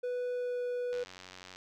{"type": "tone with pitch glide", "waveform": "triangle", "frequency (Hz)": [493.9, 491.1], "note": ["B4", "B4"], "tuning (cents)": [0, -10], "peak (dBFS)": -30, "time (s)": [0.03, 1.04], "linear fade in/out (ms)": 10, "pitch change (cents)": -10, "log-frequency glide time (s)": [0.32, 0.62]}
{"type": "click train", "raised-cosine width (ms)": 0.2, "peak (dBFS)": -30, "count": 59, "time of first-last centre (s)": [0.93, 1.56], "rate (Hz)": 92.1}
{"effects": []}